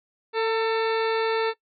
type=harmonic tone with a mistuned harmonic; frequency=446.5 Hz; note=A4; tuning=25 cents sharp; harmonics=1 / 2 / 3 / 4 / 5 / 6 / 8 / 9 / 10; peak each=-22 / -28 / -32 / -34 / -36 / -38 / -40 / -41 / -42 dBFS; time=0.33-1.54 s; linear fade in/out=50 ms; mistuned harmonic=2; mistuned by=+26 cents; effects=noise-tail reverb RT60 0.1 s tail -20 dB re dry